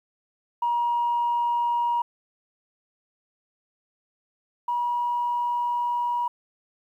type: tone pair in turn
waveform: sine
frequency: 952 / 962.5 Hz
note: A#5 / B5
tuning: +36 / -45 cents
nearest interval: unison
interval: 19 cents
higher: second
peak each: -20 / -22 dBFS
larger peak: first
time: 0.62-2.02 / 4.68-6.28 s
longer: second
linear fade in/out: 5 ms
effects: tanh soft clip ceiling -17 dBFS + 10-bit